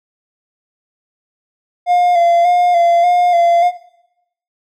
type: tone with vibrato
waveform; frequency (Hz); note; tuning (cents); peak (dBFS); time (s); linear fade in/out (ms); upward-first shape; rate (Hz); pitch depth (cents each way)
triangle; 698.5; F5; 0; -7; 1.86-3.72; 50; square; 1.7; 30
effects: noise-tail reverb RT60 0.8 s tail -17 dB re dry